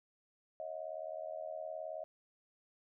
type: tone with amplitude modulation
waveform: sine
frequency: 634 Hz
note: D#5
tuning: 32 cents sharp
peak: -36 dBFS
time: 0.6-2.04 s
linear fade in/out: 0 ms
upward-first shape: sine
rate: 79.1 Hz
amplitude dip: 95%
effects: none